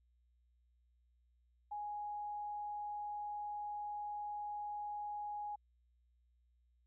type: tone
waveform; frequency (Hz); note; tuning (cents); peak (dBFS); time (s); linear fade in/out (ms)
sine; 830.6; G#5; 0; -40; 1.71-5.56; 10
effects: added 60 Hz sine -70 dBFS peak until 6.86 s